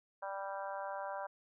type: harmonic tone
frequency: 196 Hz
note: G3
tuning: in tune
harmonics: 3 / 4 / 5 / 6 / 7 / 8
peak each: -43 / -44 / -44 / -52 / -50 / -50 dBFS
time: 0.22-1.27 s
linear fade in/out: 10 ms
effects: none